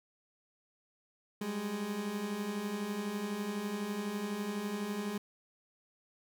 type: beating tone pair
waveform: 30% pulse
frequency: 196 / 208 Hz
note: G3 / G#3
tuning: 0 / +3 cents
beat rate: 12 Hz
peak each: -39 / -33 dBFS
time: 1.41-5.18 s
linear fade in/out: 5 ms
effects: none